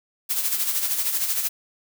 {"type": "noise with tremolo", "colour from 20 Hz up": "blue", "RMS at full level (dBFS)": -22, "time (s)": [0.29, 1.49], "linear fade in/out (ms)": 20, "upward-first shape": "sine", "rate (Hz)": 13, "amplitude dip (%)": 55, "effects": []}